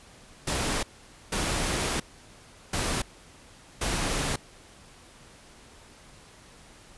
pink noise bursts at uneven times, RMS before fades -28 dBFS, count 4, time 0.47-0.83 / 1.32-2 / 2.73-3.02 / 3.81-4.36 s, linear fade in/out 5 ms, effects pink hiss -52 dBFS RMS until 6.97 s + resampled to 24000 Hz

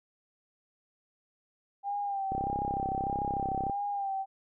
sine tone with vibrato, 794 Hz, G5, 22 cents sharp, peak -30 dBFS, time 1.83-4.26 s, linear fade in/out 50 ms, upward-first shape sine, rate 1.6 Hz, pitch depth 46 cents each way
click train, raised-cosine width 2 ms, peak -22 dBFS, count 47, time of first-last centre 2.32-3.697 s, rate 33.4 Hz
effects none

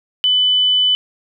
sine tone, 3000 Hz, F#7, 23 cents sharp, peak -11 dBFS, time 0.24-0.95 s, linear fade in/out 0 ms, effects none

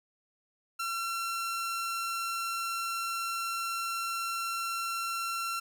sawtooth tone, 1358 Hz, F6, 49 cents flat, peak -28 dBFS, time 0.79-5.6 s, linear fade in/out 10 ms, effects none

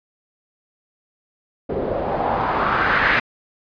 white noise with low-pass filter sweep, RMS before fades -20 dBFS, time 1.69-3.2 s, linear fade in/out 10 ms, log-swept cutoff 450 to 2000 Hz, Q 2.7, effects resampled to 11025 Hz

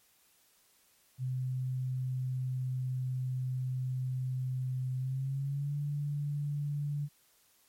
sine tone with pitch glide, 128.6 to 145.18 Hz, C3 to D3, -30 to -20 cents, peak -31 dBFS, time 1.18-7.09 s, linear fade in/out 50 ms, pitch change +210 cents, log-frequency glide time 4.96-5.76 s, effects white hiss -67 dBFS RMS until 7.68 s + MP3 64 kbps

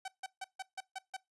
sawtooth tone bursts, 763 Hz, G5, 47 cents flat, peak -35 dBFS, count 7, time 0.05-1.167 s, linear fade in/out 5 ms, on 31 ms, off 150 ms, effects noise-tail reverb RT60 0.2 s tail -21 dB re dry + resampled to 24000 Hz

